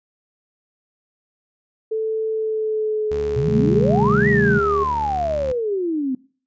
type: tone with pitch glide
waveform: sine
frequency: 440 to 405.8 Hz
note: A4 to G#4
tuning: 0 to -40 cents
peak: -19 dBFS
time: 1.91-4.84 s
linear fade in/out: 10 ms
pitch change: -140 cents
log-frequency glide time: 2.3-4.52 s
type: tone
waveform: sawtooth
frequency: 73.42 Hz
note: D2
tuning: in tune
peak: -25 dBFS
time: 3.11-5.52 s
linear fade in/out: 0 ms
type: exponential two-way sweep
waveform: sine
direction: up then down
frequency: 117.4 to 1975.5 to 251.1 Hz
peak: -19 dBFS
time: 3.36-6.15 s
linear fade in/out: 5 ms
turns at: 4.28 s
type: chord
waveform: sine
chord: A half-diminished seventh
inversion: first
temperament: equal with one note detuned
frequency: 130.13 / 155.56 / 196 / 220 Hz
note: C3 / Eb3 / G3 / A3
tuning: -9 / 0 / 0 / 0 cents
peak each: -22 dBFS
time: 3.48-4.59 s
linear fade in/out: 5 ms
effects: noise-tail reverb RT60 0.4 s tail -20 dB re dry + resampled to 16000 Hz